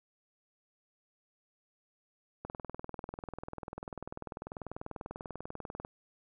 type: click train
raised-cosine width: 1 ms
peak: -26 dBFS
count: 70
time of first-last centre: 2.45-5.849 s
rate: 20.3 Hz
effects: none